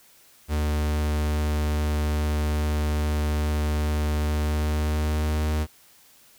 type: tone with pitch glide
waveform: 45% pulse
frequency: 75.2 to 76.6 Hz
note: D2 to D#2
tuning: +42 to -27 cents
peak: -22 dBFS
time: 0.48-5.67 s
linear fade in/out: 50 ms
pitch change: +31 cents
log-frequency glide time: 4.27-5.42 s
effects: white hiss -55 dBFS RMS until 6.38 s